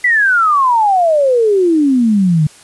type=exponential sweep; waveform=sine; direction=down; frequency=2012 to 146.9 Hz; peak=-8 dBFS; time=0.04-2.47 s; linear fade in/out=5 ms; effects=white hiss -41 dBFS RMS until 2.63 s + resampled to 24000 Hz